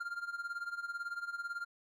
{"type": "tone with tremolo", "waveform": "triangle", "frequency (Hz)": 1396.9, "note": "F6", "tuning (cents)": 0, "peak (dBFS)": -33, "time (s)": [0, 1.65], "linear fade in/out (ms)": 10, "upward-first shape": "sine", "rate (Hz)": 18, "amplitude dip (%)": 80, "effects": []}